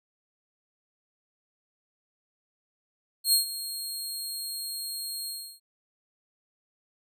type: tone with ADSR envelope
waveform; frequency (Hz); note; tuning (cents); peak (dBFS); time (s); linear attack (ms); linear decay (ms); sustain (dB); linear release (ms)
20% pulse; 4250; C8; +26; -12; 3.24-5.6; 89; 120; -15; 320
effects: none